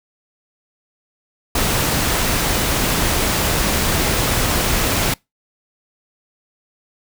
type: noise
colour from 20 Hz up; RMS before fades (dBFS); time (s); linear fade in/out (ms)
pink; -18; 1.55-5.14; 5
effects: noise-tail reverb RT60 0.2 s tail -25 dB re dry